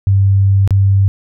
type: tone with dropouts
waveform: sine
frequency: 98 Hz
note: G2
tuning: in tune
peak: -7 dBFS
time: 0.07-1.08 s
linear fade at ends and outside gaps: 0 ms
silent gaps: 0.676-0.707 s
effects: none